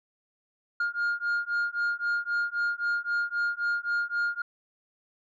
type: beating tone pair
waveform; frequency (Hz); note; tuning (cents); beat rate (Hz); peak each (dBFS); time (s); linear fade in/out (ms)
sine; 1413 / 1416.8; F6 / F6; +20 / +24; 3.8; -27 / -27; 0.8-4.42; 5
effects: tanh soft clip ceiling -23 dBFS